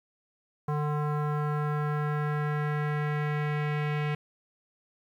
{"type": "tone with low-pass filter sweep", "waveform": "square", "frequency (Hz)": 149.1, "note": "D3", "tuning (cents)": 27, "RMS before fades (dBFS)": -29, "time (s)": [0.68, 4.15], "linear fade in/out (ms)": 5, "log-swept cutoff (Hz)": [1100, 2400], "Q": 2.4, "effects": ["10-bit"]}